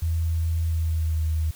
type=tone with pitch glide; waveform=sine; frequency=82 to 79.02 Hz; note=E2 to D#2; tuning=-9 to +27 cents; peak=-21 dBFS; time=0.02-1.51 s; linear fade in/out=5 ms; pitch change=-64 cents; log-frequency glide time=0.64-1.23 s; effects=white hiss -48 dBFS RMS until 1.55 s